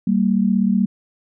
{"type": "tone pair together", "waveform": "sine", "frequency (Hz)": [193.9, 230.2], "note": ["G3", "A#3"], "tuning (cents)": [-19, -22], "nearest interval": "minor third", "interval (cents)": 297, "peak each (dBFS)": [-16, -18], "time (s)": [0.07, 0.86], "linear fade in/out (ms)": 5, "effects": []}